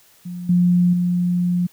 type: tone with level steps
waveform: sine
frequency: 177.2 Hz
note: F3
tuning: 25 cents sharp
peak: -27 / -12 / -16 dBFS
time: 0.25-1.67 s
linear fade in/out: 10 ms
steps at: 0.49 / 0.93 s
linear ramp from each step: 5 ms
effects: white hiss -53 dBFS RMS until 1.72 s